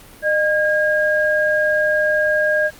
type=tone pair together; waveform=sine; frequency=610 / 1626.6 Hz; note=D#5 / G#6; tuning=-34 / -36 cents; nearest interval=octave + perfect fourth; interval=1698 cents; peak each=-17 dBFS; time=0.22-2.71 s; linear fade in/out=50 ms; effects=pink hiss -43 dBFS RMS until 2.79 s + Opus 48 kbps